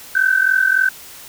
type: tone pair together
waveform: sine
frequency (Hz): 1515 / 1558.5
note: F#6 / G6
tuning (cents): +40 / -11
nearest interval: unison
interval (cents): 49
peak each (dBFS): -15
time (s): 0.15-0.89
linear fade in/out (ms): 5
effects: white hiss -38 dBFS RMS until 1.28 s